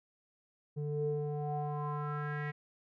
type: tone with low-pass filter sweep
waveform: square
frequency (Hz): 147.7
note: D3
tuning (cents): +10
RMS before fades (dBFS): -36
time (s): 0.76-2.52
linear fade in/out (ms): 20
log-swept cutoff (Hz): 330 to 2000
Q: 5.3
effects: none